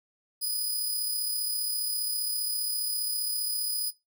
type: tone with amplitude modulation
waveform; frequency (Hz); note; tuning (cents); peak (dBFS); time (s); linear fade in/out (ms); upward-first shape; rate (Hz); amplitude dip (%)
15% pulse; 4978; D#8; 0; -20; 0.41-3.91; 20; sine; 35; 30
effects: noise-tail reverb RT60 0.2 s tail -18 dB re dry